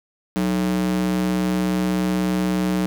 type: tone with high-pass filter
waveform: square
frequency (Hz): 61.74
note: B1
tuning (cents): 0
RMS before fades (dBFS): -21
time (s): 0.36-2.86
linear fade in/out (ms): 0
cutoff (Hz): 220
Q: 4.4
effects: none